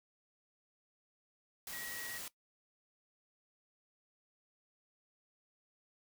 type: tone in noise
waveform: sine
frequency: 1909 Hz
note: A#6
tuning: 41 cents sharp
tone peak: -46 dBFS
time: 1.73-2.18 s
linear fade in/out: 2 ms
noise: white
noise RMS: -45 dBFS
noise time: 1.67-2.28 s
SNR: -4 dB
effects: noise-tail reverb RT60 0.1 s tail -18 dB re dry